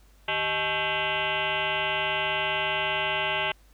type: tone with frequency modulation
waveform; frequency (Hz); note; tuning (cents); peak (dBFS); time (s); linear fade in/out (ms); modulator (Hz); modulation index
sine; 1800; A6; +39; -24; 0.28-3.52; 5; 235; 5.6
effects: added 50 Hz sine -54 dBFS peak until 3.73 s + pink hiss -62 dBFS RMS until 3.73 s